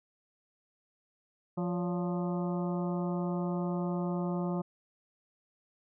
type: harmonic tone with a mistuned harmonic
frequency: 175.9 Hz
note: F3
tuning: 13 cents sharp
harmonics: 1 / 2 / 3 / 4 / 5 / 6 / 7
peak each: -31 / -37 / -41 / -43 / -45 / -47 / -48 dBFS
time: 1.57-4.62 s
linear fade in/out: 10 ms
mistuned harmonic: 3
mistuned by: +100 cents
effects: none